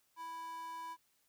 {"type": "tone with high-pass filter", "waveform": "square", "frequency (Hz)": 329.6, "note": "E4", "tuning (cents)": 0, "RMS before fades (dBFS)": -45, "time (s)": [0.16, 0.97], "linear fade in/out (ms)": 50, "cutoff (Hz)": 910, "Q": 6.7, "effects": ["white hiss -75 dBFS RMS until 1.28 s"]}